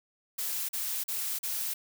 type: noise bursts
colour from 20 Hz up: blue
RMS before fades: -33 dBFS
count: 4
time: 0.38-1.74 s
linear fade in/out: 10 ms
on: 310 ms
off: 40 ms
effects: none